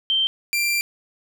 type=tone pair in turn; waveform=sine / sawtooth; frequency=3130 / 2368 Hz; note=G7 / D7; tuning=-3 / +14 cents; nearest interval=perfect fourth; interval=483 cents; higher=first; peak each=-17 / -16 dBFS; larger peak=second; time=0.1-0.27 / 0.53-0.81 s; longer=second; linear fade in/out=0 ms; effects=none